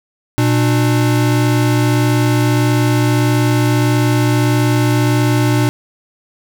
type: tone pair together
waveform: square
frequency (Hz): 120 / 298.4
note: B2 / D4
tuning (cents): -49 / +28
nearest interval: octave + major third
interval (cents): 1577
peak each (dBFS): -13 / -17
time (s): 0.38-5.69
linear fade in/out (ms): 0
effects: none